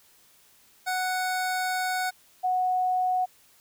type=tone pair in turn; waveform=25% pulse / sine; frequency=740 / 736.4 Hz; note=F#5 / F#5; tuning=0 / -8 cents; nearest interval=unison; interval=8 cents; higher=first; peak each=-22 dBFS; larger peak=neither; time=0.86-2.11 / 2.43-3.26 s; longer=first; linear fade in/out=20 ms; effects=white hiss -59 dBFS RMS until 3.6 s